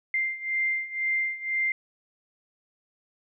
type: beating tone pair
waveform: sine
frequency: 2093 / 2095 Hz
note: C7 / C7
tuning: 0 / +2 cents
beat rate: 2 Hz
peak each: -30 / -27 dBFS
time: 0.14-1.72 s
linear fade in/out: 2 ms
effects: none